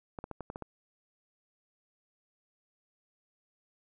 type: clicks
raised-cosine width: 1 ms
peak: -25 dBFS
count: 7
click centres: 0.188 / 0.241 / 0.313 / 0.407 / 0.501 / 0.559 / 0.623 s
effects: none